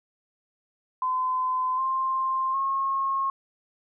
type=tone with pitch steps; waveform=sine; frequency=1023 / 1053 / 1083.8 Hz; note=C6 / C6 / C#6; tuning=-39 / +11 / -39 cents; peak=-23 dBFS; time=1.02-3.3 s; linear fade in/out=2 ms; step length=760 ms; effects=none